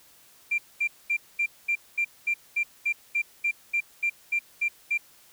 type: tone bursts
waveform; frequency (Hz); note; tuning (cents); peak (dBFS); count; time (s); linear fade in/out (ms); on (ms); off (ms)
sine; 2373; D7; +17; -21; 16; 0.51-4.978; 10; 73; 220
effects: tanh soft clip ceiling -17 dBFS + white hiss -56 dBFS RMS until 5.32 s